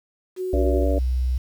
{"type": "tone", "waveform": "sine", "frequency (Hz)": 370.1, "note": "F#4", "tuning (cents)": 0, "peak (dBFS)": -24, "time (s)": [0.36, 0.86], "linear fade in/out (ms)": 50}
{"type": "harmonic tone", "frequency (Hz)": 95.7, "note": "G2", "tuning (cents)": -41, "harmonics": [3, 4, 5, 6, 7], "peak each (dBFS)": [-26, -32, -29, -26, -32], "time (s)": [0.53, 0.99], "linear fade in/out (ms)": 5}
{"type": "tone with pitch glide", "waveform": "sine", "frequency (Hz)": [62.6, 63], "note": ["B1", "B1"], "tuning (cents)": [24, 35], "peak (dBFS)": -19, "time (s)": [0.53, 1.38], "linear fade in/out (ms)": 5, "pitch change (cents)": 11, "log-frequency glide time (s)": [0.69, 1.2]}
{"effects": ["8-bit"]}